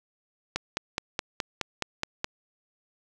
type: click train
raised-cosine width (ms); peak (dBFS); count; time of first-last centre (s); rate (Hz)
0.2; -10; 9; 0.56-2.244; 4.75
effects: none